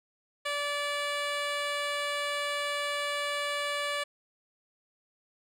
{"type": "tone with low-pass filter", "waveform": "10% pulse", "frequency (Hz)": 579, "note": "D5", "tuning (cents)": -25, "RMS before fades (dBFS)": -32, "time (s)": [0.45, 4.04], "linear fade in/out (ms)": 10, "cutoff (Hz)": 9900, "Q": 0.54, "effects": []}